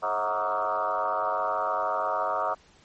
sine tone with frequency modulation, 932.3 Hz, A#5, in tune, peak -24 dBFS, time 0.02-2.55 s, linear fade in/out 20 ms, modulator 97.7 Hz, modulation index 3.9, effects pink hiss -58 dBFS RMS until 2.84 s + MP3 32 kbps

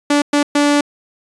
sawtooth tone bursts at uneven times, 290.2 Hz, D4, 21 cents flat, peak -7 dBFS, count 3, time 0.1-0.22 / 0.33-0.43 / 0.55-0.81 s, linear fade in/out 5 ms, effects resampled to 22050 Hz

